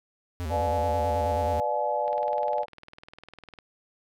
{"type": "tone with vibrato", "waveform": "square", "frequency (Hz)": 82.41, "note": "E2", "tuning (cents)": 0, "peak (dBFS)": -30, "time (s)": [0.4, 1.6], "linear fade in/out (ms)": 0, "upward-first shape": "square", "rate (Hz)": 9.3, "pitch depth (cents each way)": 120}
{"type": "chord", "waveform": "sine", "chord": "B diminished seventh", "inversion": "none", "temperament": "just", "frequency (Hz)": [493.9, 592.7, 711.2, 853.4], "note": ["B4", "D5", "F5", "Ab5"], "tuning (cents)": [0, 16, 31, 47], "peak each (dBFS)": [-33, -28, -32, -28], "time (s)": [0.49, 2.66], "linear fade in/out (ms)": 50}
{"type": "click train", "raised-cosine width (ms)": 0.3, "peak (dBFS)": -29, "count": 31, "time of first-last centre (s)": [2.08, 3.588], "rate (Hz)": 19.9}
{"effects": []}